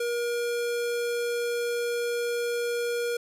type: tone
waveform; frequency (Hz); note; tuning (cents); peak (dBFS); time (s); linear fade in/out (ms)
square; 475.9; A#4; +36; -27; 0-3.17; 5
effects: resampled to 32000 Hz